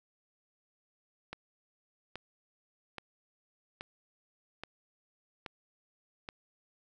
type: click train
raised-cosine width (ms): 0.3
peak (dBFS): -24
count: 7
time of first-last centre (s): 1.33-6.289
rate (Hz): 1.21
effects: none